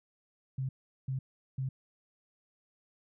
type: tone bursts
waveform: sine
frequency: 132.2 Hz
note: C3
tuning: 18 cents sharp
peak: -31 dBFS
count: 3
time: 0.58-1.69 s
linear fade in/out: 5 ms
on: 110 ms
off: 390 ms
effects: none